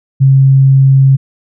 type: tone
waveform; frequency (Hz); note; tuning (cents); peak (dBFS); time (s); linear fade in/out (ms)
sine; 135; C#3; -45; -3; 0.2-1.17; 20
effects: none